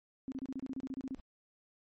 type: tone bursts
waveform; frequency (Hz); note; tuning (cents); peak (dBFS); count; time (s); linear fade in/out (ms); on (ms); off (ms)
sine; 264.7; C4; +20; -36; 13; 0.28-1.147; 0; 39; 30
type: noise with exponential growth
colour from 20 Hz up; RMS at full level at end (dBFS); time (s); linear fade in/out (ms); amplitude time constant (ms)
brown; -46; 1.09-1.2; 0; 23
effects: MP3 32 kbps